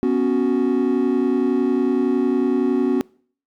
triangle chord, B suspended second, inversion none, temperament just, 246.9 / 277.8 / 370.4 Hz, B3 / C#4 / F#4, 0 / +4 / +2 cents, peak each -18 dBFS, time 0.03-3.01 s, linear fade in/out 0 ms, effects noise-tail reverb RT60 0.5 s tail -25 dB re dry + tanh soft clip ceiling -7 dBFS

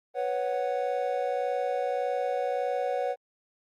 triangle chord, B suspended second, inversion none, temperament just, 493.9 / 555.6 / 740.8 Hz, B4 / C#5 / F#5, 0 / +4 / +2 cents, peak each -29 dBFS, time 0.14-3.16 s, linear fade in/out 50 ms, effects Opus 32 kbps

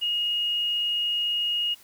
sine tone, 2869 Hz, F7, 46 cents sharp, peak -23 dBFS, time 0.01-1.75 s, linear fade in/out 20 ms, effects white hiss -53 dBFS RMS until 1.83 s

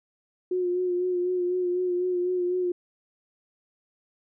sine tone with vibrato, 360 Hz, F#4, 47 cents flat, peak -23 dBFS, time 0.51-2.72 s, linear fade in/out 5 ms, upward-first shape sine, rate 4 Hz, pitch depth 30 cents each way, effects none

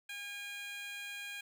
15% pulse tone with high-pass filter, 812 Hz, G#5, 39 cents flat, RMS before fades -44 dBFS, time 0.09-1.41 s, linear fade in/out 5 ms, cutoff 2000 Hz, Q 1.7, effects none

